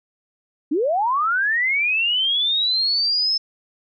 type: linear sweep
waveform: sine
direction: up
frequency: 265.3 to 5274 Hz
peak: -17 dBFS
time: 0.71-3.38 s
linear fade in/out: 10 ms
effects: none